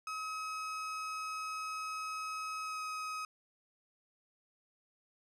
35% pulse tone with pitch glide, 1275 to 1265.5 Hz, D#6 to D#6, +42 to +29 cents, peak -36 dBFS, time 0.07-3.25 s, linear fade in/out 2 ms, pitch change -13 cents, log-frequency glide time 2.64-2.82 s, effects low-pass 9000 Hz 12 dB/octave

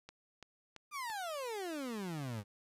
click train, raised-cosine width 0.2 ms, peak -32 dBFS, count 4, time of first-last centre 0.09-1.1 s, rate 2.97 Hz
30% pulse exponential sweep, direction down, 1229 to 98 Hz, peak -36 dBFS, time 0.91-2.44 s, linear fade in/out 50 ms
effects resampled to 32000 Hz + 12-bit

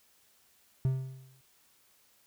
triangle tone with exponential decay, 131.4 Hz, C3, 8 cents sharp, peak -21 dBFS, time 0.85-1.41 s, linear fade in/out 0 ms, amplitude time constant 120 ms, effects white hiss -66 dBFS RMS until 2.26 s

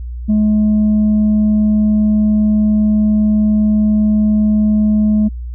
sine tone, 212.5 Hz, G#3, 40 cents sharp, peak -7 dBFS, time 0.28-5.29 s, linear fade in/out 20 ms, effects tanh soft clip ceiling -8 dBFS + added 60 Hz sine -22 dBFS peak until 5.54 s

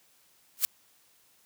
blue noise with exponential growth, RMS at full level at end -19 dBFS, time 0.57-0.65 s, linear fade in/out 0 ms, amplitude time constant 16 ms, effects white hiss -64 dBFS RMS until 1.45 s + high-pass 60 Hz 12 dB/octave

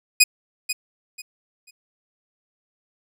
15% pulse tone with echo, 2489 Hz, D#7, in tune, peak -3 dBFS, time 0.2-0.24 s, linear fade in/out 10 ms, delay 490 ms, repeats 3, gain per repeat -12 dB, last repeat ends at 1.71 s, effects none

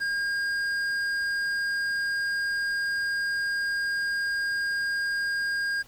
sine tone with hard clipping, 1616 Hz, G#6, 48 cents flat, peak -27 dBFS, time 0-5.83 s, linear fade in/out 20 ms, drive 8 dB, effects pink hiss -54 dBFS RMS until 5.87 s

